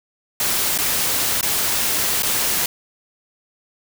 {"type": "noise with dropouts", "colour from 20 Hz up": "white", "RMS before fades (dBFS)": -20, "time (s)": [0.4, 2.66], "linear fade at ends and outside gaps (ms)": 2, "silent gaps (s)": [[0.778, 0.786], [1.411, 1.428], [2.223, 2.231]], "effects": []}